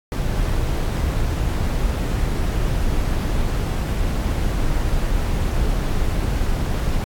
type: noise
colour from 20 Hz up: brown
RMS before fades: -20 dBFS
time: 0.12-7.04 s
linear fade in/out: 0 ms
effects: AAC 64 kbps